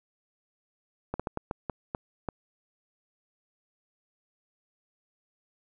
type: slowing click train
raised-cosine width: 1 ms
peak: -17 dBFS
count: 8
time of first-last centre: 1.14-2.288 s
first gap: 56 ms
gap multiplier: 1.35
effects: none